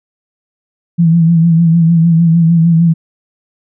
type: tone with vibrato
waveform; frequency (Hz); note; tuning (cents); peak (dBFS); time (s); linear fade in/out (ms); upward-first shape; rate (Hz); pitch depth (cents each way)
sine; 166.4; E3; +17; -5; 0.98-2.94; 20; sine; 6.6; 48
effects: none

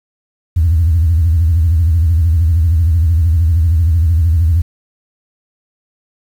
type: tone with vibrato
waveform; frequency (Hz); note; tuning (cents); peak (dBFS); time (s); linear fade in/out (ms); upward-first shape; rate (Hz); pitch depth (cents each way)
sine; 82.41; E2; 0; -7; 0.56-4.62; 10; sine; 13; 140
effects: tanh soft clip ceiling -4 dBFS + 7-bit

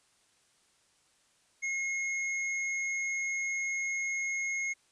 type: tone with hard clipping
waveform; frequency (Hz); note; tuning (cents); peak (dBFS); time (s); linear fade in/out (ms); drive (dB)
triangle; 2159; C#7; -46; -32; 1.62-4.74; 20; 18
effects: white hiss -68 dBFS RMS until 4.91 s + resampled to 22050 Hz

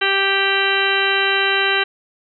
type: harmonic tone with a mistuned harmonic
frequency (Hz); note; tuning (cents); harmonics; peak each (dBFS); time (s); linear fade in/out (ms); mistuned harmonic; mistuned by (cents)
392; G4; 0; 1 / 2 / 3 / 4 / 5 / 6 / 7 / 8 / 10; -23 / -26 / -26 / -20 / -24 / -26 / -23 / -23 / -26; 0.01-1.84; 10; 8; -18
effects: none

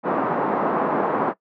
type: band-pass noise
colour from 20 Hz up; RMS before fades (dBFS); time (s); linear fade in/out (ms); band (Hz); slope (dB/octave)
white; -22; 0.03-1.34; 50; 180 to 1100; 24
effects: noise-tail reverb RT60 0.1 s tail -19 dB re dry

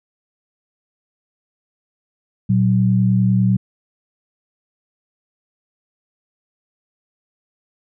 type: tone pair together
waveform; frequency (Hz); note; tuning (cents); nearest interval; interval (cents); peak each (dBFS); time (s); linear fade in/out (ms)
sine; 117.64 / 187.7; A#2 / F#3; +16 / +25; minor sixth; 809; -15; 2.49-3.57; 10
effects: none

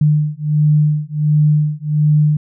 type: beating tone pair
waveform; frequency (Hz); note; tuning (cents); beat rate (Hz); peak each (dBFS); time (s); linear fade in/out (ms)
sine; 150 / 151.4; D3 / D#3; +37 / -47; 1.4; -14; 0.01-2.37; 5
effects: none

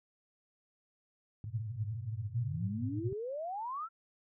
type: band-pass noise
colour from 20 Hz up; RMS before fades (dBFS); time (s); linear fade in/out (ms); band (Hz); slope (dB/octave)
white; -38; 1.44-3.13; 2; 100 to 120; 96
type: exponential sweep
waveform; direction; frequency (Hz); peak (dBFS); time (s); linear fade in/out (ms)
sine; up; 101.5 to 1380; -36; 2.29-3.89; 50
effects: none

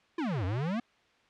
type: exponential two-way sweep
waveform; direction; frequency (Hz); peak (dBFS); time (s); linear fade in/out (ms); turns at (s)
square; down then up; 358.5 to 87.31 to 248; -30; 0.18-0.8; 5; 0.45
effects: white hiss -65 dBFS RMS until 1.29 s + low-pass 3000 Hz 12 dB/octave

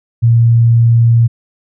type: tone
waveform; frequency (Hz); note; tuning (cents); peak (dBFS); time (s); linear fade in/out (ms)
sine; 116.54; A#2; 0; -5; 0.22-1.28; 20
effects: none

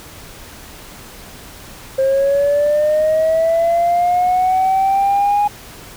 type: linear sweep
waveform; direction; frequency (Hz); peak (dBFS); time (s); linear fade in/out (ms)
sine; up; 530 to 829; -10; 1.98-5.48; 10
effects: tanh soft clip ceiling -9 dBFS + pink hiss -37 dBFS RMS until 5.96 s

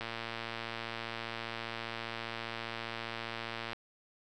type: click train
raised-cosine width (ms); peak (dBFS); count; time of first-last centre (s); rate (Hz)
0.3; -22; 429; 0.01-3.732; 115
effects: none

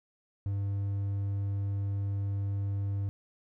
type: tone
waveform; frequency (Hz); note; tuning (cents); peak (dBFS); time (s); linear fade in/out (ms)
triangle; 99.6; G2; +28; -27; 0.46-3.09; 0
effects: none

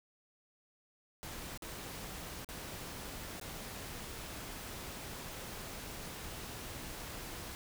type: noise with dropouts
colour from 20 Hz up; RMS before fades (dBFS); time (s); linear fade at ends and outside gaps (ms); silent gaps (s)
pink; -45; 1.23-7.55; 0; 1.575-1.622 / 2.446-2.489 / 3.398-3.413
effects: none

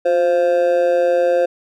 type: tone with amplitude modulation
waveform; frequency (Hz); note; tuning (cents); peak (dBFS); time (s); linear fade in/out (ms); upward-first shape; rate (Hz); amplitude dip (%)
triangle; 523.3; C5; 0; -7; 0.05-1.46; 10; sine; 168; 80
effects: none

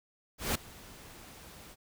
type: noise with ADSR envelope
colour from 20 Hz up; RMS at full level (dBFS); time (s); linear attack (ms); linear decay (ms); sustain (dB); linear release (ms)
pink; -29; 0.38-1.76; 170; 7; -22; 40
effects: none

